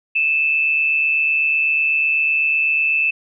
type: tone pair together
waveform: sine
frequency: 2489 / 2637 Hz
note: D#7 / E7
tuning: 0 / 0 cents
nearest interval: minor second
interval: 100 cents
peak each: -24 / -15 dBFS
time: 0.15-3.11 s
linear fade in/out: 10 ms
effects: none